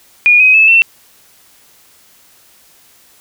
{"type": "tone with pitch steps", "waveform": "sine", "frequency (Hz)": [2440, 2522, 2606, 2693], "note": ["D#7", "D#7", "E7", "E7"], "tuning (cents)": [-34, 23, -20, 36], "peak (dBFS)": -4, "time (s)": [0.26, 0.82], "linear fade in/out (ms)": 0, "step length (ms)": 140, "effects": ["white hiss -47 dBFS RMS until 3.2 s"]}